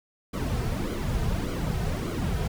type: noise with flanger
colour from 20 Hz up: brown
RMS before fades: -28 dBFS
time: 0.33-2.48 s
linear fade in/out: 10 ms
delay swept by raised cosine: 1.1 to 3.6 ms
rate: 1.7 Hz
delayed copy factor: -0.7
effects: none